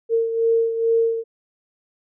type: beating tone pair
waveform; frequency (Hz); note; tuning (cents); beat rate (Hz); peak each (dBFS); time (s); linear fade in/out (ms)
sine; 456.5 / 458.8; A#4 / A#4; -36 / -28; 2.3; -17 / -24; 0.09-1.24; 50
effects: none